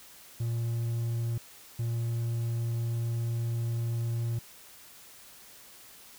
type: tone pair in turn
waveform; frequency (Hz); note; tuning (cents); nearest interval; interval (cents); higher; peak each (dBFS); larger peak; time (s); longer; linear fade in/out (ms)
triangle; 116.54 / 116.54; A#2 / A#2; 0 / 0; unison; 0; neither; -26; neither; 0.4-1.38 / 1.79-4.39; second; 5
effects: white hiss -52 dBFS RMS until 6.18 s